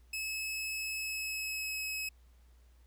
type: tone with pitch glide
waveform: sawtooth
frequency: 2587 to 2565 Hz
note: E7 to E7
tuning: -33 to -48 cents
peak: -32 dBFS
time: 0.13-2.09 s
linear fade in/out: 5 ms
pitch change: -15 cents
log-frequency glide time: 0.96-1.84 s
effects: added 60 Hz sine -58 dBFS peak until 2.86 s + pink hiss -72 dBFS RMS until 2.86 s